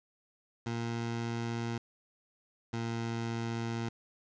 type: tone pair in turn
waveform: 20% pulse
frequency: 116.54 / 115.47 Hz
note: A#2 / A#2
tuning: 0 / -16 cents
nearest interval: unison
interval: 16 cents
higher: first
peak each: -28 dBFS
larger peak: neither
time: 0.66-1.78 / 2.73-3.89 s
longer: second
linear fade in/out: 5 ms
effects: resampled to 16000 Hz + 9-bit